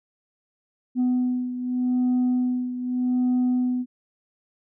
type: beating tone pair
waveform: sine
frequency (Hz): 250 / 250.83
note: B3 / B3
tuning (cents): +21 / +27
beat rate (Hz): 0.83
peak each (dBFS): -20 / -25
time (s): 0.95-3.86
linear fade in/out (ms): 50
effects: tanh soft clip ceiling -17 dBFS